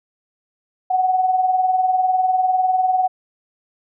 sine tone pair together, 743 / 763 Hz, F#5 / G5, +7 / -47 cents, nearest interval unison, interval 46 cents, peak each -15 / -23 dBFS, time 0.9-3.08 s, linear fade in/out 10 ms, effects none

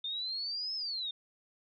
sine exponential two-way sweep, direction up then down, 3600 to 5274 to 3600 Hz, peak -34 dBFS, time 0.04-1.11 s, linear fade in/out 5 ms, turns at 0.75 s, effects none

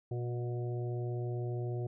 harmonic tone with a mistuned harmonic, 121 Hz, B2, 35 cents flat, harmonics 1 / 3 / 4 / 5 / 6, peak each -34 / -40 / -49 / -49 / -50 dBFS, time 0.11-1.87 s, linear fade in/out 5 ms, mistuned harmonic 5, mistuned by +21 cents, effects none

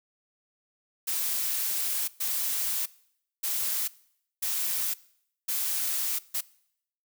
blue noise bursts at uneven times, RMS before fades -29 dBFS, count 6, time 1.07-2.08 / 2.2-2.86 / 3.43-3.88 / 4.42-4.94 / 5.48-6.19 / 6.34-6.41 s, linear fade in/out 10 ms, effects noise-tail reverb RT60 0.7 s tail -21 dB re dry

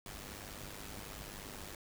pink noise with amplitude modulation, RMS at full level -44 dBFS, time 0.06-1.75 s, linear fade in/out 2 ms, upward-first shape sine, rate 101 Hz, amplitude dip 70%, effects none

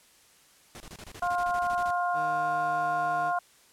pink noise bursts, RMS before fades -44 dBFS, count 15, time 0.75-1.907 s, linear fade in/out 0 ms, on 51 ms, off 28 ms
harmonic tone, 353.3 Hz, F4, 20 cents sharp, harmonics 2 / 3 / 4, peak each -27 / -31 / -33 dBFS, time 1.22-3.39 s, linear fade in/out 5 ms
15% pulse tone with pitch glide, 155 to 154.02 Hz, D#3 to D#3, -6 to -17 cents, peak -34 dBFS, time 2.13-3.33 s, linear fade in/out 50 ms, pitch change -11 cents, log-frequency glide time 2.23-2.37 s
effects white hiss -59 dBFS RMS until 3.72 s + low-pass 11000 Hz 12 dB/octave

